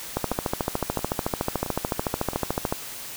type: two click trains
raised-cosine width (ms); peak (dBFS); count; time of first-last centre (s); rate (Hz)
1; -9 / -17; 36 / 4; 0.17-2.725 / 0.32-2.333; 13.7 / 1.49
effects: white hiss -37 dBFS RMS until 3.16 s